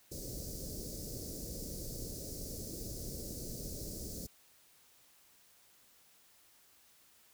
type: band-stop noise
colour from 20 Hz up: pink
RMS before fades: -43 dBFS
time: 0.11-4.27 s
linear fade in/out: 10 ms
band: 580 to 4600 Hz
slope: 48 dB/octave
effects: white hiss -65 dBFS RMS until 7.33 s